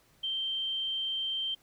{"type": "tone", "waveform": "sine", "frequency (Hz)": 3136, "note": "G7", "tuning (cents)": 0, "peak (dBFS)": -30, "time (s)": [0.23, 1.55], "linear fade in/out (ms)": 10, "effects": ["pink hiss -65 dBFS RMS until 1.62 s"]}